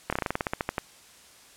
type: slowing click train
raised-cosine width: 0.5 ms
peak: -11 dBFS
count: 14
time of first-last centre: 0.1-0.782 s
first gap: 26 ms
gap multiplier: 1.11
effects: white hiss -53 dBFS RMS until 1.56 s + low-pass 10000 Hz 12 dB/octave